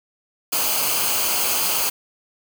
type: noise with comb filter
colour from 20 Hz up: white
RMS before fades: -21 dBFS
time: 0.52-1.9 s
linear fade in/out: 10 ms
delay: 0.54 ms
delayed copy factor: -0.6
effects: none